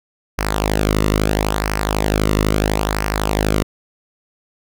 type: tone with flanger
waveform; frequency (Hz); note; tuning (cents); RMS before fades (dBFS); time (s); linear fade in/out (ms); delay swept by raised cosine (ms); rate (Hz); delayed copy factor
sawtooth; 52; G#1; +3; -18; 0.38-3.63; 10; 0.27 to 1.27; 0.75; -0.65
effects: none